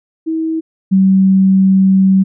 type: tone pair in turn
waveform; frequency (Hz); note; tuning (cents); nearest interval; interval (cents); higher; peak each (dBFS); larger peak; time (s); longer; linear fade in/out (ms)
sine; 321.7 / 191.28; E4 / G3; -42 / -42; major sixth; 900; first; -14 / -6; second; 0.26-0.61 / 0.91-2.24; second; 20
effects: none